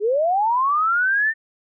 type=linear sweep; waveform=sine; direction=up; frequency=392.4 to 1819 Hz; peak=-16 dBFS; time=0-1.34 s; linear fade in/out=50 ms; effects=none